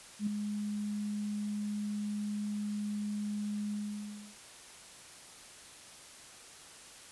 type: tone with ADSR envelope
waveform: sine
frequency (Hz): 207.7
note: G#3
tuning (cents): 0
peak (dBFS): -27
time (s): 0.19-4.36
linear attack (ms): 78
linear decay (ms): 5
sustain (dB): -6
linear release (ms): 640
effects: white hiss -52 dBFS RMS until 7.11 s + resampled to 24000 Hz